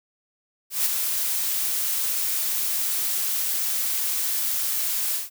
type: noise with ADSR envelope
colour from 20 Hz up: blue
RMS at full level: -20 dBFS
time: 0.7-5.3 s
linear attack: 160 ms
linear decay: 7 ms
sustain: -5 dB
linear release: 160 ms
effects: none